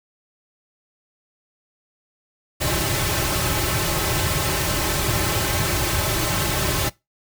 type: noise with comb filter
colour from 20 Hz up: pink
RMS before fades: -22 dBFS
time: 2.6-6.9 s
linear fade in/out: 20 ms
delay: 4.2 ms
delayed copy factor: -0.85
effects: noise-tail reverb RT60 0.2 s tail -21 dB re dry